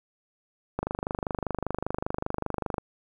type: click train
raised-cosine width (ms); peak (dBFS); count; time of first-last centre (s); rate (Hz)
1; -14; 51; 0.79-2.782; 25.1
effects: 9-bit